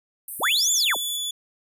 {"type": "high-pass noise", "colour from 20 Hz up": "white", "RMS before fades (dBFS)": -32, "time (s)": [0.28, 1.17], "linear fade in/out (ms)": 2, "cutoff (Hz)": 8600, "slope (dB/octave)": 96}
{"type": "linear two-way sweep", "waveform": "sine", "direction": "up then down", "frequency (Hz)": [34.43, 7400, 80.9], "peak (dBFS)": -19, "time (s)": [0.39, 0.97], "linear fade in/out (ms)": 50, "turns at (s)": 0.72}
{"type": "tone", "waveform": "sawtooth", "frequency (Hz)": 3448, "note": "A7", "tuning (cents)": -36, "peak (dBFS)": -23, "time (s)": [0.43, 1.31], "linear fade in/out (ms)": 5}
{"effects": ["resampled to 32000 Hz"]}